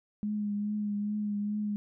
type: tone with vibrato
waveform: sine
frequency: 207.7 Hz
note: G#3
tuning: in tune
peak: -29 dBFS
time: 0.23-1.76 s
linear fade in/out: 0 ms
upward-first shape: triangle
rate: 2.4 Hz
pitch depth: 31 cents each way
effects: none